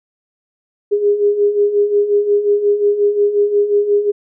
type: beating tone pair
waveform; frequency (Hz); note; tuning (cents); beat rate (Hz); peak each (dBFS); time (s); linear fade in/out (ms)
sine; 406.2 / 411.8; G#4 / G#4; -38 / -15; 5.6; -18 / -12; 0.91-4.12; 20
effects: none